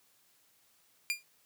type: tone with exponential decay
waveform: sawtooth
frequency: 2400 Hz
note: D7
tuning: 37 cents sharp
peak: -23 dBFS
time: 1.1-1.23 s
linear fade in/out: 0 ms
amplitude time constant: 28 ms
effects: white hiss -68 dBFS RMS until 1.45 s + high-pass 80 Hz 12 dB/octave

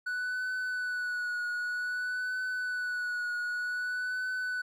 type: tone with vibrato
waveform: triangle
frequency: 1480 Hz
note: F#6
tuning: in tune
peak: -29 dBFS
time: 0.06-4.62 s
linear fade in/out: 10 ms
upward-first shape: triangle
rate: 0.53 Hz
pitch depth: 34 cents each way
effects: none

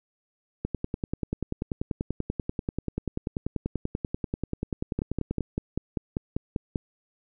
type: two click trains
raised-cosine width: 3 ms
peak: -15 / -14 dBFS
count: 50 / 10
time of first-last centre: 0.65-5.407 / 4.99-6.758 s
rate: 10.3 / 5.09 Hz
effects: none

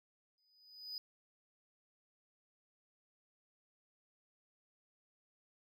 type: tone with exponential growth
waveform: triangle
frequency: 4978 Hz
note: D#8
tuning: in tune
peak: -38 dBFS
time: 0.38-0.98 s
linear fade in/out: 1 ms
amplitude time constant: 130 ms
effects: none

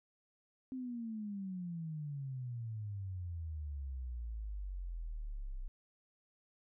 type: exponential sweep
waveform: sine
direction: down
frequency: 263.3 to 30.9 Hz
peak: -39 dBFS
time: 0.72-5.68 s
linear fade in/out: 0 ms
effects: none

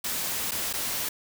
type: noise with dropouts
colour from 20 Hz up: white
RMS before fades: -30 dBFS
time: 0.04-1.09 s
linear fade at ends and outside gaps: 5 ms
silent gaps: 0.511-0.517 / 0.729-0.736 s
effects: none

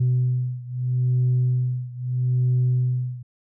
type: beating tone pair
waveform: sine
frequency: 125.3 / 126.08 Hz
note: B2 / B2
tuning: +25 / +36 cents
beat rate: 0.78 Hz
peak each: -20 / -22 dBFS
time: 0-3.23 s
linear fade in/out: 10 ms
effects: tanh soft clip ceiling -14 dBFS

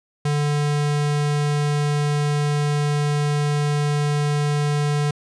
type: tone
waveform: square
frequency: 146.83 Hz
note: D3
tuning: in tune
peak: -19 dBFS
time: 0.25-5.11 s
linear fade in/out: 5 ms
effects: resampled to 22050 Hz

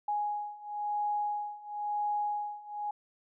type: beating tone pair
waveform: sine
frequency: 830.6 / 831.58 Hz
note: G#5 / G#5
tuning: 0 / +2 cents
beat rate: 0.98 Hz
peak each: -35 / -33 dBFS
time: 0.08-2.91 s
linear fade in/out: 5 ms
effects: none

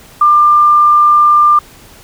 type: tone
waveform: sine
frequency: 1194 Hz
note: D6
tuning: 28 cents sharp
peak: -4 dBFS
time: 0.21-1.59 s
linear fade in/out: 5 ms
effects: pink hiss -39 dBFS RMS until 2.03 s

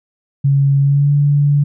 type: tone with pitch glide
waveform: sine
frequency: 139.1 to 144.17 Hz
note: C#3 to D3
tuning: +6 to -32 cents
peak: -9 dBFS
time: 0.44-1.64 s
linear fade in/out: 10 ms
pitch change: +62 cents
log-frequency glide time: 0.8-1.12 s
effects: none

